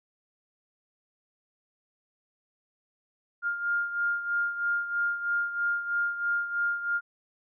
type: beating tone pair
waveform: sine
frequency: 1406 / 1409.1 Hz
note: F6 / F6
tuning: +11 / +15 cents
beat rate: 3.1 Hz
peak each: -27 / -33 dBFS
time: 3.42-7.01 s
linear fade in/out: 50 ms
effects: none